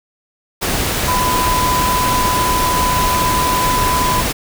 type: tone in noise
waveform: sine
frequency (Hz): 1000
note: B5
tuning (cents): +21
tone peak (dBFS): -15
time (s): 1.07-4.22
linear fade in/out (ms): 20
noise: pink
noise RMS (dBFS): -18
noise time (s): 0.61-4.33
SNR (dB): 0
effects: none